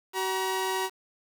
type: tone pair together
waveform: sawtooth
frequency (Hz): 378 / 952.5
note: F#4 / A#5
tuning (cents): +37 / +37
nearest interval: octave + major third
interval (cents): 1600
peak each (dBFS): -26 / -26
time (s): 0.13-0.9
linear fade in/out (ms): 50
effects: 8-bit